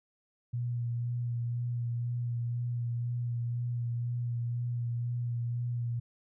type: tone with vibrato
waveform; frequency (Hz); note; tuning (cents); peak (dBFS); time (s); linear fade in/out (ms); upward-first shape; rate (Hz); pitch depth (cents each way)
sine; 119.8; A#2; +48; -30; 0.53-6; 10; sine; 2; 19
effects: none